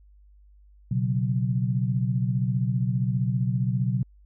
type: chord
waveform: sine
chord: B suspended second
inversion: none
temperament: equal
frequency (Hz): 123.47 / 138.59 / 185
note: B2 / C#3 / F#3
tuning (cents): 0 / 0 / 0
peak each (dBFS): -24 / -28 / -28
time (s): 0.91-4.03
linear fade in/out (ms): 5
effects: added 50 Hz sine -51 dBFS peak until 4.25 s